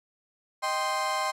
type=chord; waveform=35% pulse; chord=C minor; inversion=first; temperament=equal; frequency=622.3 / 784 / 1046.5 Hz; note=Eb5 / G5 / C6; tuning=0 / 0 / 0 cents; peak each=-32 / -30 / -27 dBFS; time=0.62-1.32 s; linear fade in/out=20 ms; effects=low-pass 10000 Hz 12 dB/octave